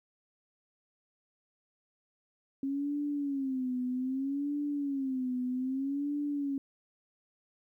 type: tone with vibrato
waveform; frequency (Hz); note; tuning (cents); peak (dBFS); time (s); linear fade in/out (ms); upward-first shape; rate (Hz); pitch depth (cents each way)
sine; 270.1; C#4; -45; -30; 2.63-6.58; 2; sine; 0.63; 130
effects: 12-bit